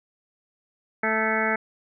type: harmonic tone with a mistuned harmonic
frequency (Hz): 220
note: A3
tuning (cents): 0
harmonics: 1 / 2 / 3 / 4 / 6 / 7 / 8 / 9 / 10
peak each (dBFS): -30 / -30 / -30 / -30 / -30 / -30 / -30 / -30 / -30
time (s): 1.03-1.56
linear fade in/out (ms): 5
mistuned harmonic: 8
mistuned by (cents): -27
effects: none